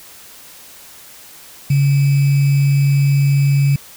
sine tone with sample-and-hold, 140 Hz, C#3, 18 cents sharp, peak -10 dBFS, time 1.7-3.76 s, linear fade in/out 5 ms, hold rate 2450 Hz, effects white hiss -40 dBFS RMS until 3.96 s

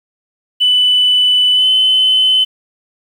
sine tone with pitch glide, 2990 to 3039 Hz, F#7 to F#7, +17 to +46 cents, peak -7 dBFS, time 0.6-2.45 s, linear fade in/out 20 ms, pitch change +29 cents, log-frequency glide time 1.53-1.67 s, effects tanh soft clip ceiling -3 dBFS + 7-bit

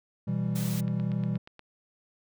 triangle chord, E minor, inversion second, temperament equal, 123.47 / 164.81 / 196 Hz, B2 / E3 / G3, 0 / 0 / 0 cents, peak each -29 dBFS, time 0.27-1.38 s, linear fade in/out 10 ms
white noise, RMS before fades -40 dBFS, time 0.55-0.81 s, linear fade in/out 10 ms
click train, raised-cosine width 0.3 ms, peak -30 dBFS, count 7, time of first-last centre 0.88-1.593 s, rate 8.41 Hz
effects none

